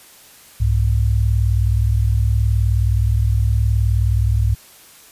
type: tone pair together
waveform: sine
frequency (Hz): 64.64 / 103.83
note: C2 / G#2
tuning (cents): -20 / 0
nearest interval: minor sixth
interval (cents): 820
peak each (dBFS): -16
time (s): 0.6-4.55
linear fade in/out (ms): 10
effects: white hiss -45 dBFS RMS until 5.11 s + resampled to 32000 Hz